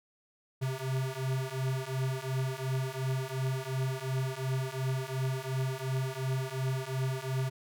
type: beating tone pair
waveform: square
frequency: 130 / 132.8 Hz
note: C3 / C3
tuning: -11 / +26 cents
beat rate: 2.8 Hz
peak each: -35 / -34 dBFS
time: 0.61-7.5 s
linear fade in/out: 20 ms
effects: none